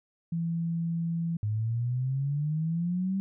sine tone, 167.2 Hz, E3, 25 cents sharp, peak -27 dBFS, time 0.32-1.37 s, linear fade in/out 5 ms
sine exponential sweep, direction up, 103.9 to 196 Hz, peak -26 dBFS, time 1.43-3.2 s, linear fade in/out 0 ms
effects none

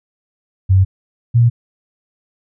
sine tone pair in turn, 94.9 / 118.42 Hz, F#2 / A#2, +44 / +28 cents, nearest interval major third, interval 384 cents, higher second, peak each -7 dBFS, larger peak neither, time 0.69-0.85 / 1.34-1.5 s, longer neither, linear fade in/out 20 ms, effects none

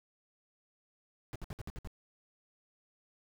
brown noise bursts, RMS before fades -41 dBFS, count 7, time 1.33-1.873 s, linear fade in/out 0 ms, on 27 ms, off 59 ms, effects none

